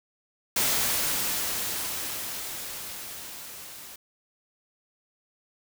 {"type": "noise with level ramp", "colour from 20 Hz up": "white", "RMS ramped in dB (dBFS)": [-24, -44], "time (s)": [0.56, 3.96], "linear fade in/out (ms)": 5, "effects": []}